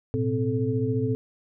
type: tone cluster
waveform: sine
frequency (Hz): 110.3 / 124.7 / 258.4 / 435.8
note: A2 / B2 / C4 / A4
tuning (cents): +5 / +17 / -21 / -17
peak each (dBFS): -28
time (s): 0.14-1.15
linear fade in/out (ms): 0
effects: none